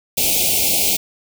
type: band-stop noise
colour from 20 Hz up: white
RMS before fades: -17 dBFS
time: 0.17-0.97 s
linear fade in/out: 10 ms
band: 830 to 2200 Hz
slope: 96 dB/octave
effects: none